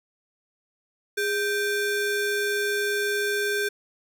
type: ring-modulated tone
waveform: square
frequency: 987.8 Hz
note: B5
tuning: in tune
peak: -21 dBFS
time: 1.17-3.69 s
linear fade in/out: 10 ms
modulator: 576 Hz
effects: none